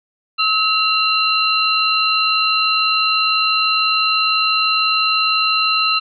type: tone cluster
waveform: sine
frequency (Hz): 1287 / 2759 / 4067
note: E6 / F7 / C8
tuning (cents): -42 / -22 / -50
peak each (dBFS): -18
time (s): 0.38-6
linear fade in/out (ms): 20
effects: none